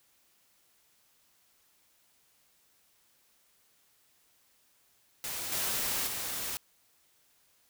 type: noise with level steps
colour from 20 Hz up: white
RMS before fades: -37 / -32 / -36 dBFS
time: 5.24-6.57 s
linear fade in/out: 0 ms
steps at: 5.52 / 6.07 s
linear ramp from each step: 2 ms
effects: white hiss -68 dBFS RMS until 7.69 s